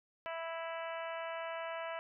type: harmonic tone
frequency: 329.6 Hz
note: E4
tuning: in tune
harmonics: 2 / 3 / 4 / 5 / 6 / 7 / 8 / 9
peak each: -41 / -45 / -47 / -49 / -51 / -52 / -53 / -54 dBFS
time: 0.26-1.99 s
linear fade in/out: 0 ms
effects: none